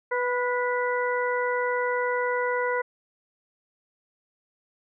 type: harmonic tone with a mistuned harmonic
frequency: 493.9 Hz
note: B4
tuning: in tune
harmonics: 1 / 2 / 3 / 4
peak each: -26 / -29 / -31 / -32 dBFS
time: 0.11-2.82 s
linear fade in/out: 10 ms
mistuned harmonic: 3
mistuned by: -28 cents
effects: none